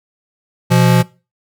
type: tone pair together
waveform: square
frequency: 123.47 / 172.91 Hz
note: B2 / F3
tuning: 0 / -17 cents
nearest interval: tritone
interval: 583 cents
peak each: -12 dBFS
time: 0.7-1.03 s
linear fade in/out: 20 ms
effects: noise-tail reverb RT60 0.3 s tail -21 dB re dry